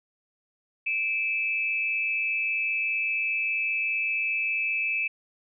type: tone pair together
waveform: sine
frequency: 2349 / 2604 Hz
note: D7 / E7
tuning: 0 / -22 cents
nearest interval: major second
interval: 178 cents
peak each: -29 / -26 dBFS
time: 0.86-5.08 s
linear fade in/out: 10 ms
effects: none